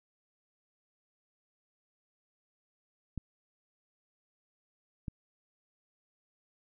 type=clicks; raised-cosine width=5 ms; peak=-24 dBFS; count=2; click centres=3.177 / 5.082 s; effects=none